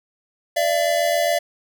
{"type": "tone pair together", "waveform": "square", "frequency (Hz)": [587.3, 674.6], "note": ["D5", "E5"], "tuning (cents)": [0, 40], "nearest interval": "major second", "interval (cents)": 240, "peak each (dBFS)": [-22, -20], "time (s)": [0.56, 1.39], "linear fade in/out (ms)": 10, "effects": []}